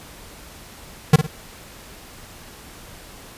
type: tone with echo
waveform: square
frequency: 153.2 Hz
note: D#3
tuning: 27 cents flat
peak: -7 dBFS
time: 1.13-1.16 s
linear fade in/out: 5 ms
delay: 54 ms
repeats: 2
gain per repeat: -10 dB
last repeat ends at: 1.268 s
effects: pink hiss -42 dBFS RMS until 3.37 s + resampled to 32000 Hz